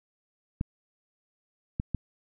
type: clicks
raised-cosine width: 5 ms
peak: -16 dBFS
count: 3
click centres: 0.611 / 1.799 / 1.947 s
effects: none